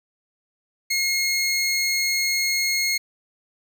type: tone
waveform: 20% pulse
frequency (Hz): 2156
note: C#7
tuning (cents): -49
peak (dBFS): -15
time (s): 0.9-2.98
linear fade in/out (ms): 10
effects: none